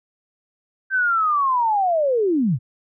sine linear sweep, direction down, 1568 to 103.83 Hz, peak -16 dBFS, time 0.9-2.59 s, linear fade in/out 50 ms, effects none

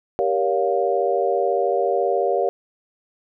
sine chord, G half-diminished seventh, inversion none, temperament just, 392 / 470.4 / 564.5 / 705.6 Hz, G4 / Bb4 / Db5 / F5, 0 / +16 / +31 / +18 cents, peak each -23 dBFS, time 0.19-2.49 s, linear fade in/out 0 ms, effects none

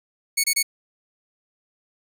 10% pulse tone bursts, 2217 Hz, C#7, in tune, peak -9 dBFS, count 3, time 0.37-0.629 s, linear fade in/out 10 ms, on 69 ms, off 26 ms, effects none

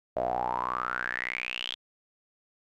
sawtooth tone with band-pass filter sweep, 61.74 Hz, B1, in tune, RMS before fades -32 dBFS, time 0.16-1.75 s, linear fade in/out 10 ms, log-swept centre 620 to 3400 Hz, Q 9.7, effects none

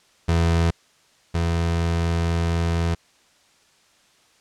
30% pulse tone pair in turn, 83.7 / 84.1 Hz, E2 / E2, +27 / +35 cents, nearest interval unison, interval 8 cents, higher second, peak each -14 / -17 dBFS, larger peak first, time 0.28-0.71 / 1.34-2.95 s, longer second, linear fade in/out 10 ms, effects white hiss -58 dBFS RMS until 4.4 s + low-pass 7000 Hz 12 dB/octave

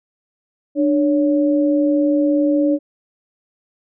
sine tone pair together, 297.2 / 561 Hz, D4 / C#5, +21 / +21 cents, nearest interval major seventh, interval 1100 cents, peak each -14 / -19 dBFS, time 0.75-2.79 s, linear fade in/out 50 ms, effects none

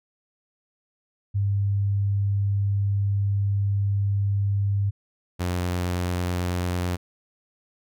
sine / sawtooth tone pair in turn, 100 / 89.09 Hz, G2 / F2, +35 / +35 cents, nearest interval major second, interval 200 cents, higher first, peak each -20 dBFS, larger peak neither, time 1.34-4.91 / 5.39-6.97 s, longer first, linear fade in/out 20 ms, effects none

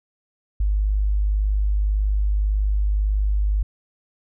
sine tone, 50.9 Hz, G#1, 34 cents flat, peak -17 dBFS, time 0.6-3.63 s, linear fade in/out 5 ms, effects none

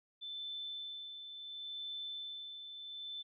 sine tone with tremolo, 3527 Hz, A7, 3 cents sharp, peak -40 dBFS, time 0.21-3.23 s, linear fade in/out 20 ms, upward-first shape sine, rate 0.71 Hz, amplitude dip 50%, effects none

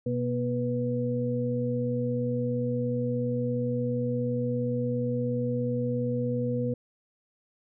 sine tone cluster, 123.9 / 241 / 491.6 Hz, B2 / B3 / B4, +6 / -42 / -8 cents, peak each -30 dBFS, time 0.06-6.74 s, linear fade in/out 5 ms, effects none

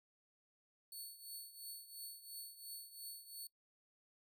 10% pulse tone with tremolo, 4435 Hz, C#8, in tune, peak -39 dBFS, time 0.92-3.47 s, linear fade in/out 2 ms, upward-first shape triangle, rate 2.9 Hz, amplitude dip 80%, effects noise-tail reverb RT60 0.1 s tail -21 dB re dry

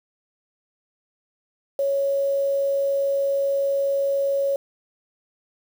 sine tone with quantisation, 554.4 Hz, C#5, in tune, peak -19 dBFS, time 1.79-4.56 s, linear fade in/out 2 ms, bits 7, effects none

